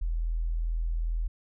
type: tone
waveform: sine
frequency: 41.2 Hz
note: E1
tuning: in tune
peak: -26 dBFS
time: 0.01-1.28 s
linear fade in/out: 10 ms
effects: none